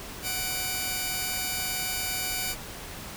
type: tone pair together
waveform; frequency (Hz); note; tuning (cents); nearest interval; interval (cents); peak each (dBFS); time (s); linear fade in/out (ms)
5% pulse; 742 / 2360; F#5 / D7; +5 / +8; octave + minor sixth; 2003; -21; 0.22-2.56; 50
effects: pink hiss -40 dBFS RMS until 3.16 s